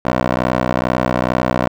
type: tone with band-pass filter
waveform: 15% pulse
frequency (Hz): 62.3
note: B1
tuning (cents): +16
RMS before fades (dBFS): -17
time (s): 0.05-1.68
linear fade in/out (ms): 5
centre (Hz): 730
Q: 0.8
effects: none